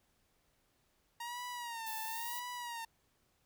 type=tone with vibrato; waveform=sawtooth; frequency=932.3 Hz; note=A#5; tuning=in tune; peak=-37 dBFS; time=1.2-2.85 s; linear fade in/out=5 ms; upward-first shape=sine; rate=0.97 Hz; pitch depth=93 cents each way
type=noise; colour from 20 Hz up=violet; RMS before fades=-44 dBFS; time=1.86-2.4 s; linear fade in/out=10 ms
effects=pink hiss -75 dBFS RMS until 3.45 s